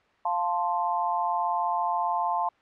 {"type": "chord", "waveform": "sine", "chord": "F major", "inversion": "none", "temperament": "equal", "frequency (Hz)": [698.5, 880, 1046.5], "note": ["F5", "A5", "C6"], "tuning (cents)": [0, 0, 0], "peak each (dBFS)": [-29, -27, -29], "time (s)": [0.25, 2.49], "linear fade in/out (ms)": 5, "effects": ["white hiss -62 dBFS RMS until 2.61 s", "low-pass 2000 Hz 12 dB/octave"]}